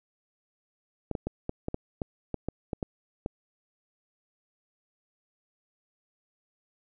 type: clicks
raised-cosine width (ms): 2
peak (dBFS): -17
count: 12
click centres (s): 1.113 / 1.152 / 1.27 / 1.494 / 1.684 / 1.744 / 2.018 / 2.343 / 2.486 / 2.732 / 2.828 / 3.261
effects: none